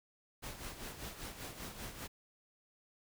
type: noise with tremolo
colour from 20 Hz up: pink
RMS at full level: -44 dBFS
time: 0.42-2.08 s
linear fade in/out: 20 ms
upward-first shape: sine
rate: 5.1 Hz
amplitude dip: 60%
effects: none

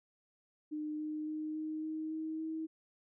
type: tone with pitch steps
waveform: sine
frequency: 303.8 / 306.3 / 308.8 / 311.3 / 313.8 / 316.3 / 318.9 Hz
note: D#4 / D#4 / D#4 / D#4 / D#4 / D#4 / D#4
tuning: -41 / -27 / -13 / +1 / +15 / +29 / +43 cents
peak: -36 dBFS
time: 0.71-2.67 s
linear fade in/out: 20 ms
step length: 280 ms
effects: none

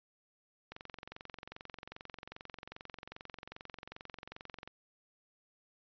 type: click train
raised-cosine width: 0.3 ms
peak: -29 dBFS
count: 90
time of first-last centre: 0.72-4.676 s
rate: 22.5 Hz
effects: resampled to 11025 Hz

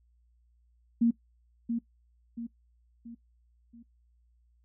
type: tone with echo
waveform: sine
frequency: 233.1 Hz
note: A#3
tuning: in tune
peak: -20 dBFS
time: 1.01-1.11 s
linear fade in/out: 10 ms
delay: 680 ms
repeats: 4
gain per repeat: -7 dB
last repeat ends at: 3.83 s
effects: noise-tail reverb RT60 0.1 s tail -19 dB re dry + added 59 Hz sine -63 dBFS peak until 4.64 s

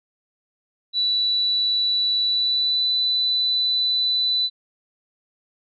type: tone with pitch glide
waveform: sine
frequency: 3951 to 3988 Hz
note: B7 to B7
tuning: 0 to +16 cents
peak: -18 dBFS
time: 0.93-4.5 s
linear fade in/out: 50 ms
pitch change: +16 cents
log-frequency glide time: 2.25-2.86 s
effects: none

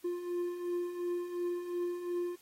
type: beating tone pair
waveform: triangle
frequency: 349.2 / 352 Hz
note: F4 / F4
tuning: 0 / +14 cents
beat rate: 2.8 Hz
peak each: -39 / -32 dBFS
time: 0.04-2.36 s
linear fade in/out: 10 ms
effects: white hiss -63 dBFS RMS until 2.41 s + AAC 48 kbps

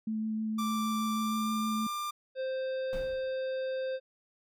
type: tone with vibrato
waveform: sine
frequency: 218.5 Hz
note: A3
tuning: 12 cents flat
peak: -30 dBFS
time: 0.07-1.87 s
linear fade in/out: 5 ms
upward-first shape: sine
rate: 6.4 Hz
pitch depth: 10 cents each way
type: tone with pitch glide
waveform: 45% pulse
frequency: 1174.7 to 1192.5 Hz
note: D6 to D6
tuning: 0 to +26 cents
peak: -33 dBFS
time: 0.58-2.11 s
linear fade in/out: 10 ms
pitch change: +26 cents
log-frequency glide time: 1.15-1.51 s
type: harmonic tone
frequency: 523.3 Hz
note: C5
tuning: in tune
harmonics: 1 / 3 / 5 / 7 / 9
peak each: -31 / -46 / -54 / -52 / -57 dBFS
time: 2.35-4 s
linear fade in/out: 50 ms
type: noise with exponential decay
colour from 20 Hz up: brown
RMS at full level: -36 dBFS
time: 2.93-3.39 s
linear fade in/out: 0 ms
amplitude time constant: 100 ms
effects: none

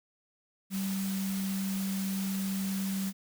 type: tone in noise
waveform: sine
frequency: 193.4 Hz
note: G3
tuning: 23 cents flat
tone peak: -30 dBFS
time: 0.7-3.13 s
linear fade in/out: 50 ms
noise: white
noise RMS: -41 dBFS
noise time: 0.7-3.13 s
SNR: +8 dB
effects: none

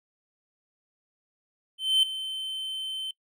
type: tone with ADSR envelope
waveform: triangle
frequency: 3084 Hz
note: G7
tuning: 29 cents flat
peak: -15 dBFS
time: 1.78-3.11 s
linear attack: 250 ms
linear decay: 4 ms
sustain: -14 dB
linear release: 3 ms
effects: noise-tail reverb RT60 0.1 s tail -24 dB re dry

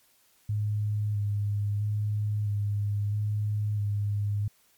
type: tone with vibrato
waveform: sine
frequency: 103.83 Hz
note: G#2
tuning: in tune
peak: -25 dBFS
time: 0.49-4.48 s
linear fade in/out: 5 ms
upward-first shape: square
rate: 0.76 Hz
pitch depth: 19 cents each way
effects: white hiss -64 dBFS RMS until 4.77 s + MP3 96 kbps

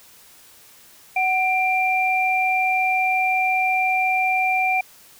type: tone pair together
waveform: sine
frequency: 747.6 / 2372 Hz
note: F#5 / D7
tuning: +18 / +17 cents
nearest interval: octave + minor sixth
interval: 1999 cents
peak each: -20 dBFS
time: 1.16-4.81 s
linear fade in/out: 5 ms
effects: white hiss -49 dBFS RMS until 5.19 s

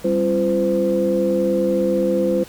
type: tone cluster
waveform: sine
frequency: 196.9 / 267.3 / 342.1 / 512 Hz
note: G3 / C4 / F4 / C5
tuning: +8 / +37 / -36 / -38 cents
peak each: -21 / -27 / -21 / -18 dBFS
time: 0.04-2.44 s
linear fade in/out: 10 ms
effects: tanh soft clip ceiling -7 dBFS + pink hiss -42 dBFS RMS until 2.48 s

